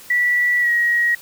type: tone with pitch glide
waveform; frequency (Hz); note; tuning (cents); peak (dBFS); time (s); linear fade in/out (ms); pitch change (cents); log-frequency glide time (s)
sine; 1953 to 1897.4; B6 to A#6; -20 to +30; -14; 0.1-1.15; 5; -50; 0.6-0.7
effects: white hiss -42 dBFS RMS until 1.21 s